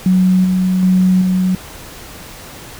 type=tone with tremolo; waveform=sine; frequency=185 Hz; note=F#3; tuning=in tune; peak=-8 dBFS; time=0.06-1.55 s; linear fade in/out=2 ms; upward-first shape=square; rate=1.3 Hz; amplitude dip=30%; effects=pink hiss -34 dBFS RMS until 2.79 s